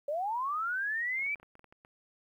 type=linear sweep; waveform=sine; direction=up; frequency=554.4 to 2349 Hz; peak=-30 dBFS; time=0.08-1.35 s; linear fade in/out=5 ms
type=clicks; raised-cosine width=0.5 ms; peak=-40 dBFS; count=11; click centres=1.192 / 1.224 / 1.264 / 1.357 / 1.399 / 1.43 / 1.554 / 1.594 / 1.643 / 1.725 / 1.849 s
effects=11-bit